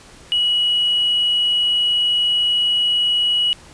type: tone with hard clipping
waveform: sine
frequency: 2920 Hz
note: F#7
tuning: 24 cents flat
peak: -15 dBFS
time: 0.32-3.53 s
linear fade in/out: 0 ms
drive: 1 dB
effects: pink hiss -44 dBFS RMS until 3.73 s + resampled to 22050 Hz